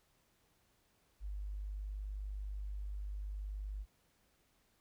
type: tone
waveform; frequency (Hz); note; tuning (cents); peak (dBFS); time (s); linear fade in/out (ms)
sine; 50.3; G1; +45; -39; 1.2-3.86; 50
effects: pink hiss -74 dBFS RMS until 4.8 s